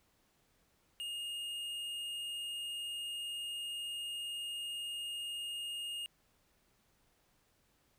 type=tone with hard clipping; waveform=triangle; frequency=2843 Hz; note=F7; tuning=30 cents sharp; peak=-40 dBFS; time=1-6.06 s; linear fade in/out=0 ms; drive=11 dB; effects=pink hiss -73 dBFS RMS until 7.98 s